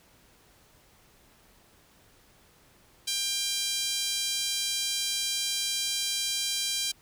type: tone with high-pass filter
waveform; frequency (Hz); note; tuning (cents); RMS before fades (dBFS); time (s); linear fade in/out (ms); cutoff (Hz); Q
5% pulse; 794; G5; +22; -30; 3.07-6.92; 10; 3300; 1.7
effects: pink hiss -60 dBFS RMS until 7.01 s